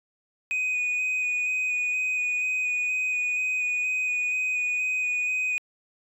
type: tone with vibrato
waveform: sine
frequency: 2489 Hz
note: D#7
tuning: in tune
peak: -21 dBFS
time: 0.51-5.58 s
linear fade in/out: 0 ms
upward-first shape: square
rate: 2.1 Hz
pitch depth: 12 cents each way
effects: tanh soft clip ceiling -23 dBFS